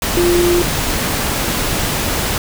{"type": "tone in noise", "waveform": "sine", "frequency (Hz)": 349.2, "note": "F4", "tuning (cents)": 0, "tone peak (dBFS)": -11, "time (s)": [0.17, 0.62], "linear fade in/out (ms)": 2, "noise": "pink", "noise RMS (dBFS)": -18, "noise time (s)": [0.02, 2.38], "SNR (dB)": 4, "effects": []}